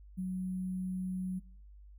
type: tone with sample-and-hold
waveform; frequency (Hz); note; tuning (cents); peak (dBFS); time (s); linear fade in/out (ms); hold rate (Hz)
sine; 185; F#3; 0; -33; 0.17-1.4; 20; 11025
effects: noise-tail reverb RT60 0.6 s tail -24 dB re dry + added 50 Hz sine -51 dBFS peak until 1.98 s